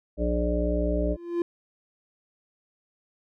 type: harmonic tone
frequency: 59.7 Hz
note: A#1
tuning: 42 cents sharp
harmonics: 1 / 3 / 5 / 7 / 9 / 10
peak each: -26 / -32 / -30 / -33 / -36 / -29 dBFS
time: 0.17-1.17 s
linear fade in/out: 50 ms
type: tone with exponential growth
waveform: triangle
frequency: 344.2 Hz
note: F4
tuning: 25 cents flat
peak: -18 dBFS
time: 1.01-1.42 s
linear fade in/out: 2 ms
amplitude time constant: 87 ms
effects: none